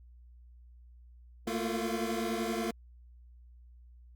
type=tone cluster; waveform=25% pulse; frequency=222.5 / 233.1 / 344 / 356.6 Hz; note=A3 / A#3 / F4 / F4; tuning=+20 / 0 / -26 / +36 cents; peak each=-31 / -35 / -33 / -37 dBFS; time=1.47-2.71 s; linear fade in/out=5 ms; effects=added 60 Hz sine -52 dBFS peak until 4.15 s + Opus 48 kbps